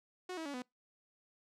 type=tone with pitch steps; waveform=sawtooth; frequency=366 / 322.3 / 283.9 / 250 Hz; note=F#4 / E4 / C#4 / B3; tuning=-19 / -39 / +41 / +21 cents; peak=-36 dBFS; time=0.29-0.622 s; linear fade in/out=5 ms; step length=83 ms; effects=noise-tail reverb RT60 0.2 s tail -26 dB re dry + low-pass 8000 Hz 12 dB/octave